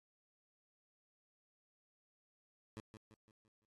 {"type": "tone with echo", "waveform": "15% pulse", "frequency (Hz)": 108.9, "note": "A2", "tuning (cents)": -17, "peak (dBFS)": -40, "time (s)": [2.77, 2.8], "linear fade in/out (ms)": 0, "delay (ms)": 170, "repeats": 5, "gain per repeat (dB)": -7, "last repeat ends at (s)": 3.65, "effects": ["AAC 32 kbps"]}